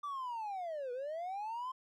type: linear two-way sweep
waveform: triangle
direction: down then up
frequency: 1183 to 479.4 to 1051 Hz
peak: -35 dBFS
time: 0.03-1.72 s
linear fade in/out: 10 ms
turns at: 0.92 s
effects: tanh soft clip ceiling -32 dBFS